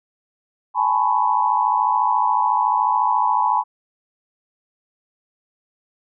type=tone cluster; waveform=sine; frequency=825 / 879 / 993 / 1094 Hz; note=G#5 / A5 / B5 / C#6; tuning=-12 / -2 / +9 / -23 cents; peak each=-23 / -21 / -18 / -26 dBFS; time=0.74-3.64 s; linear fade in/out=50 ms; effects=none